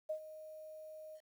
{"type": "tone with ADSR envelope", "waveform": "sine", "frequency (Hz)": 622.3, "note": "D#5", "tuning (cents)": 0, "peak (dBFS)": -34, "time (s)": [0.09, 1.21], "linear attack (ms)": 12, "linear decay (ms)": 86, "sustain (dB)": -14, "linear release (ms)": 60, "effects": ["11-bit"]}